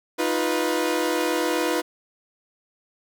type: tone cluster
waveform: sawtooth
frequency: 312.1 / 351.9 / 492.1 Hz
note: D#4 / F4 / B4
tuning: +5 / +13 / -6 cents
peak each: -22 dBFS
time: 0.18-1.82 s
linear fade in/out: 20 ms
effects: none